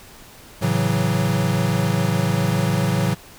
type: chord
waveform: square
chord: F# minor seventh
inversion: first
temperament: equal with one note detuned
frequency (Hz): 110 / 137.08 / 164.81 / 185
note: A2 / C#3 / E3 / F#3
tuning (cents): 0 / -19 / 0 / 0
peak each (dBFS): -24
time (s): 0.61-3.15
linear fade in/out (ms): 20
effects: pink hiss -44 dBFS RMS until 3.38 s